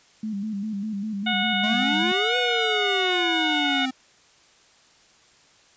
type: tone with vibrato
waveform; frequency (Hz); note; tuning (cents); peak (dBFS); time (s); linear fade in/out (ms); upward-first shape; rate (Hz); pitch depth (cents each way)
sine; 207.7; G#3; 0; -26; 0.23-2.12; 5; square; 5; 77
type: harmonic tone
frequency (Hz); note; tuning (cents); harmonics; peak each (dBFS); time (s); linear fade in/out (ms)
730; F#5; -24; 1 / 2 / 3 / 4 / 5; -28 / -28 / -28 / -28 / -28; 1.26-3.86; 10
type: exponential two-way sweep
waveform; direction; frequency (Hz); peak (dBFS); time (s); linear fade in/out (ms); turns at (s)
square; up then down; 205.4 to 501 to 257.3; -26; 1.63-3.91; 10; 2.37
effects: white hiss -56 dBFS RMS until 5.76 s + resampled to 16000 Hz